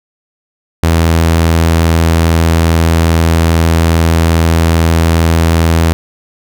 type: tone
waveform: sawtooth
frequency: 82.41 Hz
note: E2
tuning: in tune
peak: -3 dBFS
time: 0.83-5.93 s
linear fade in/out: 0 ms
effects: none